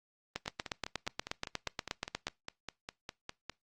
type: two click trains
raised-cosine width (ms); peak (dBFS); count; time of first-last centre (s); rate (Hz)
0.2; -22 / -16; 16 / 17; 0.46-3.496 / 0.36-2.269; 4.94 / 8.38
effects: noise-tail reverb RT60 0.2 s tail -23 dB re dry + Opus 24 kbps